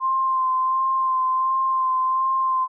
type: tone with vibrato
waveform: sine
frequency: 1046.5 Hz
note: C6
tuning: in tune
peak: -18 dBFS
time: 0-2.68 s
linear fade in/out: 50 ms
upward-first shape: sine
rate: 1.4 Hz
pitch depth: 18 cents each way
effects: none